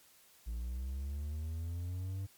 triangle linear sweep, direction up, 55.5 to 98 Hz, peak -34 dBFS, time 0.46-2.27 s, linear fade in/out 20 ms, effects white hiss -63 dBFS RMS until 2.37 s + MP3 96 kbps

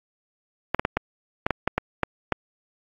clicks, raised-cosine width 0.5 ms, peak -6 dBFS, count 10, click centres 0.746 / 0.795 / 0.851 / 0.97 / 1.465 / 1.507 / 1.676 / 1.78 / 2.033 / 2.323 s, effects AAC 32 kbps

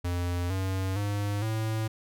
square tone with pitch steps, 88 / 94.86 / 102.26 / 110.23 Hz, F2 / F#2 / G#2 / A2, +14 / +44 / -26 / +4 cents, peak -28 dBFS, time 0.04-1.88 s, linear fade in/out 10 ms, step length 460 ms, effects none

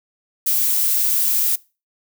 violet noise, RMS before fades -18 dBFS, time 0.46-1.56 s, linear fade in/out 10 ms, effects noise-tail reverb RT60 0.3 s tail -22 dB re dry

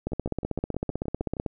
two click trains, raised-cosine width 2 ms, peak -14 / -23 dBFS, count 23 / 9, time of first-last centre 0.07-1.462 / 0.12-1.368 s, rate 15.8 / 6.41 Hz, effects none

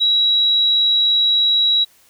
sine tone, 3879 Hz, B7, 32 cents flat, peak -12 dBFS, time 0-1.85 s, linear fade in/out 20 ms, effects white hiss -53 dBFS RMS until 2.09 s

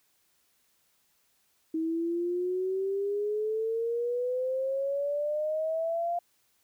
sine exponential sweep, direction up, 318.4 to 698.5 Hz, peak -27 dBFS, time 1.74-6.19 s, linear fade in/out 5 ms, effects white hiss -70 dBFS RMS until 6.63 s

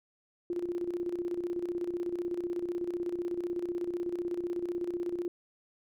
sine tone with tremolo, 349.2 Hz, F4, in tune, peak -29 dBFS, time 0.5-5.28 s, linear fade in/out 2 ms, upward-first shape square, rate 16 Hz, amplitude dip 60%, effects none

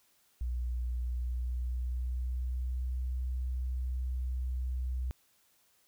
sine tone with pitch glide, 60.7 to 63.1 Hz, B1 to B1, -29 to +38 cents, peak -31 dBFS, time 0.41-5.11 s, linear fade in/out 0 ms, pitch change +67 cents, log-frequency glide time 0.92-3.05 s, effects white hiss -69 dBFS RMS until 5.87 s

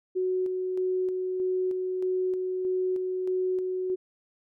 sine tone with tremolo, 370 Hz, F#4, in tune, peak -24 dBFS, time 0.15-3.96 s, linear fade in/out 20 ms, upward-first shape square, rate 1.6 Hz, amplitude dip 30%, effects none

